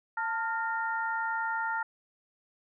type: tone cluster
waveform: sine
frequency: 895 / 1400 / 1836 Hz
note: A5 / F6 / A#6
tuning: +29 / +4 / -27 cents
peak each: -32 / -32 / -38 dBFS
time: 0.17-1.83 s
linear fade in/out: 5 ms
effects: none